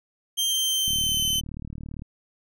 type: tone with pitch glide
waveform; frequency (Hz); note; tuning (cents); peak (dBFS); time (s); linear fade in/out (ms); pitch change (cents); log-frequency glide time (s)
sawtooth; 3149 to 3063; G7 to G7; +7 to -41; -19; 0.37-1.41; 20; -48; 0.51-1.24
type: click train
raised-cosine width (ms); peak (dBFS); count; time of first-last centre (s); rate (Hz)
5; -24; 44; 0.88-2.021; 37.7
effects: none